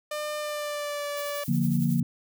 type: tone with pitch glide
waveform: sawtooth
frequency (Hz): 600 to 578.9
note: D5 to D5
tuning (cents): +37 to -25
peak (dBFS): -26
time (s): 0.11-1.44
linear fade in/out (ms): 5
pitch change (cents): -62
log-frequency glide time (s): 0.39-1.08
type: noise with tremolo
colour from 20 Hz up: violet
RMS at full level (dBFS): -39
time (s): 1.17-2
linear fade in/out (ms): 0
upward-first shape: sine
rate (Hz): 11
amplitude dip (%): 55
type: chord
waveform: sine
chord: Bb major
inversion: first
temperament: just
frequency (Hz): 145.68 / 174.81 / 233.1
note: D3 / F3 / Bb3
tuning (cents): -14 / +2 / 0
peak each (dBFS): -26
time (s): 1.48-2.03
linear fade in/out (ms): 5
effects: none

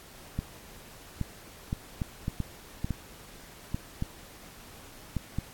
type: clicks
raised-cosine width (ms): 5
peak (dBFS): -17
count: 12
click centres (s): 0.39 / 1.213 / 1.729 / 2.018 / 2.281 / 2.403 / 2.845 / 2.907 / 3.745 / 4.024 / 5.167 / 5.386
effects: pink hiss -50 dBFS RMS until 5.53 s + AAC 64 kbps

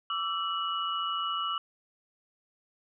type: tone cluster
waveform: sine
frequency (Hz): 1158 / 1332 / 2929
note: D6 / E6 / F#7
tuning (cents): -25 / +18 / -18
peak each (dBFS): -33 / -33 / -34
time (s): 0.1-1.58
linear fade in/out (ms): 2
effects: none

